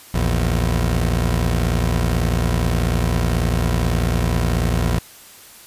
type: tone pair together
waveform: 20% pulse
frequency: 58.27 / 82.41 Hz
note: A#1 / E2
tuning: 0 / 0 cents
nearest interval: tritone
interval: 600 cents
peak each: -13 / -17 dBFS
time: 0.14-4.99 s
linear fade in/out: 5 ms
effects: white hiss -43 dBFS RMS until 5.66 s + resampled to 32000 Hz